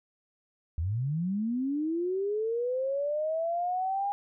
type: linear sweep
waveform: sine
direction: up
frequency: 74.5 to 814 Hz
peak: -27 dBFS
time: 0.78-4.12 s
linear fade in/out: 0 ms
effects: none